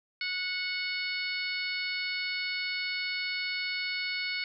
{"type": "harmonic tone", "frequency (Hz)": 735, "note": "F#5", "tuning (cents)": -12, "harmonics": [2, 3, 4, 5, 6, 7], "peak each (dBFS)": [-40, -33, -42, -43, -36, -46], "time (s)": [0.21, 4.44], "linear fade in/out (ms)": 2, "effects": []}